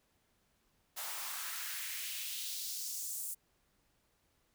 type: noise with high-pass filter sweep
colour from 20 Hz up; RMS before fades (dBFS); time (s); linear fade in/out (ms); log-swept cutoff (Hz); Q
white; -41; 0.96-3.35; 20; 710 to 9200; 1.8
effects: pink hiss -75 dBFS RMS until 4.54 s